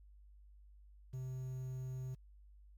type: tone with quantisation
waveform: triangle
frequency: 129.2 Hz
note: C3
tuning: 21 cents flat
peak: -38 dBFS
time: 1.13-2.15 s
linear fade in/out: 10 ms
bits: 11
effects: added 50 Hz sine -57 dBFS peak until 2.77 s + MP3 96 kbps